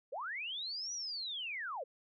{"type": "linear two-way sweep", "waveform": "sine", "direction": "up then down", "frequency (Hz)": [450, 5920, 450], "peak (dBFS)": -38, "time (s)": [0.12, 1.84], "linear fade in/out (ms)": 10, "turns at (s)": 0.93, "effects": []}